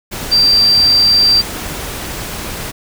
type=tone in noise; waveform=sine; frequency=4699 Hz; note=D8; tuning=in tune; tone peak=-7 dBFS; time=0.31-1.42 s; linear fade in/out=20 ms; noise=pink; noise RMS=-24 dBFS; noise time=0.11-2.72 s; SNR=+14 dB; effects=none